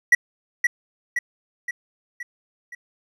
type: tone with echo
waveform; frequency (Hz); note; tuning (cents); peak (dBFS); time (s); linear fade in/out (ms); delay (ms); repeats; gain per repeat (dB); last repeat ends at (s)
triangle; 1936; B6; -35; -8; 0.12-0.15; 5; 520; 5; -5; 2.75
effects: none